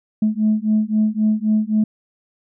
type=beating tone pair; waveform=sine; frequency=213.3 / 217.1 Hz; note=G#3 / A3; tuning=+46 / -23 cents; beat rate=3.8 Hz; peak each=-17 dBFS; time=0.22-1.84 s; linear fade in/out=5 ms; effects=tanh soft clip ceiling -9 dBFS